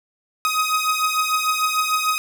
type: beating tone pair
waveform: sawtooth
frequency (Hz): 1256 / 1262.7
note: D#6 / D#6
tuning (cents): +16 / +25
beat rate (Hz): 6.7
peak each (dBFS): -17 / -19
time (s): 0.45-2.18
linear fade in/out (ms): 0
effects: none